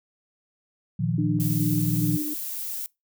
sine chord, Bb suspended fourth, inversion none, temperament equal, 116.54 / 155.56 / 174.61 Hz, Bb2 / Eb3 / F3, 0 / 0 / 0 cents, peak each -27 / -26 / -26 dBFS, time 0.99-2.17 s, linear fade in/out 10 ms
sine tone with tremolo, 300 Hz, D4, 37 cents sharp, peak -25 dBFS, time 1.18-2.34 s, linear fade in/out 5 ms, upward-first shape square, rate 2.4 Hz, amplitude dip 40%
violet noise, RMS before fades -32 dBFS, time 1.4-2.86 s, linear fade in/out 0 ms
effects noise-tail reverb RT60 0.2 s tail -23 dB re dry

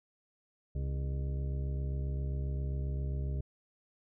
harmonic tone with a mistuned harmonic, 67.5 Hz, C#2, 45 cents flat, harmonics 1 / 2 / 3 / 4 / 5 / 6 / 7 / 9, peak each -33 / -37 / -51 / -53 / -56 / -50 / -58 / -55 dBFS, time 0.75-3.41 s, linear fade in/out 5 ms, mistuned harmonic 5, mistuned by -59 cents, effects none

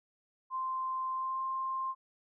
sine tone with pitch glide, 1043 to 1054.5 Hz, C6 to C6, -6 to +13 cents, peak -32 dBFS, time 0.5-1.95 s, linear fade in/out 50 ms, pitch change +19 cents, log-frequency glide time 1.11-1.43 s, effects none

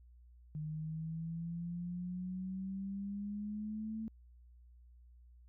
sine exponential sweep, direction up, 152.3 to 222.7 Hz, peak -38 dBFS, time 0.55-4.08 s, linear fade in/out 0 ms, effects added 60 Hz sine -57 dBFS peak until 5.48 s

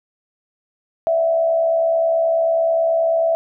sine tone with frequency modulation, 659.3 Hz, E5, in tune, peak -14 dBFS, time 1.07-3.35 s, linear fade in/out 0 ms, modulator 69.3 Hz, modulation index 0.41, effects none

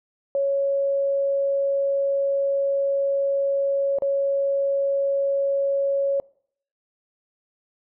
sine tone with dropouts, 554.4 Hz, C#5, in tune, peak -19 dBFS, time 0.35-6.2 s, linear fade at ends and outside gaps 1 ms, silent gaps 3.986-4.021 s, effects noise-tail reverb RT60 0.6 s tail -24 dB re dry

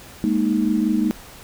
sine chord, Ab suspended second, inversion none, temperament equal, 207.7 / 233.1 / 311.1 Hz, Ab3 / Bb3 / Eb4, 0 / 0 / 0 cents, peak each -21 dBFS, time 0.24-1.11 s, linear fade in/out 0 ms, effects pink hiss -42 dBFS RMS until 1.43 s

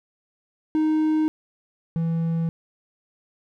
triangle tone pair in turn, 311.1 / 165.13 Hz, D#4 / E3, 0 / +3 cents, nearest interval major seventh, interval 1097 cents, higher first, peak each -16 / -19 dBFS, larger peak first, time 0.75-1.28 / 1.96-2.49 s, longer neither, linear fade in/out 0 ms, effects none

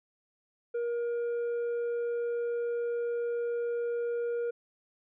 sine tone with tanh clipping, 473.5 Hz, A#4, 27 cents sharp, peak -30 dBFS, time 0.74-4.51 s, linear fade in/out 10 ms, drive 4 dB, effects none

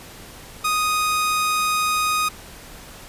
sawtooth tone, 1244.5 Hz, D#6, in tune, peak -15 dBFS, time 0.64-2.29 s, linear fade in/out 10 ms, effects pink hiss -41 dBFS RMS until 3.08 s + resampled to 32000 Hz

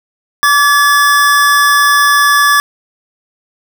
square tone pair together, 1157.1 / 1707 Hz, D6 / G#6, -26 / +47 cents, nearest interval perfect fifth, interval 673 cents, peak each -10 dBFS, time 0.43-2.6 s, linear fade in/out 0 ms, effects none

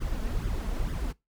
brown noise with flanger, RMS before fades -30 dBFS, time 0-1.13 s, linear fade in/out 20 ms, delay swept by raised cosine 0.58 to 4.68 ms, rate 2.2 Hz, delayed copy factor +0.7, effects noise-tail reverb RT60 0.2 s tail -22 dB re dry

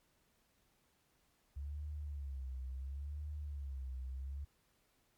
sine tone with vibrato, 69.3 Hz, C#2, in tune, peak -40 dBFS, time 1.56-4.45 s, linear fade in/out 10 ms, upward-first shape sine, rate 0.72 Hz, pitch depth 130 cents each way, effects pink hiss -75 dBFS RMS until 5.17 s + MP3 96 kbps

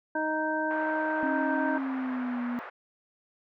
harmonic tone, 311.6 Hz, D#4, 3 cents sharp, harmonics 1 / 2 / 3 / 5, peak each -32 / -32 / -32 / -32 dBFS, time 0.15-1.78 s, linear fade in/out 5 ms
white band-pass noise, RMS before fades -41 dBFS, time 0.7-2.7 s, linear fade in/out 10 ms, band 540 to 1600 Hz, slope 24 dB/octave
sine tone with pitch glide, 270.7 to 242.6 Hz, C#4 to B3, -41 to -31 cents, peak -29 dBFS, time 1.23-2.59 s, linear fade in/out 0 ms, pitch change -190 cents, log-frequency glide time 1.78-2.42 s
effects none

